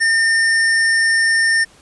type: tone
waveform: square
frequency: 1812 Hz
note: A#6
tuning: 50 cents flat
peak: -13 dBFS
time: 0-1.65 s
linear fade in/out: 20 ms
effects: pink hiss -48 dBFS RMS until 1.81 s + resampled to 24000 Hz